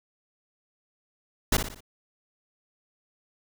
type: noise with echo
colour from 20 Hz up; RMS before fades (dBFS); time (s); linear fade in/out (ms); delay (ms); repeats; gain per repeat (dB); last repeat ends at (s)
pink; -21; 1.52-1.57; 5; 59; 4; -7; 1.806
effects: none